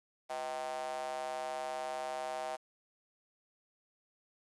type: tone with high-pass filter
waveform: square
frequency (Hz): 70.5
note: C#2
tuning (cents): +30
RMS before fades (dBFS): -39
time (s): 0.29-2.57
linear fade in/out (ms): 20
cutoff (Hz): 700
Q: 6.8
effects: resampled to 24000 Hz + 10-bit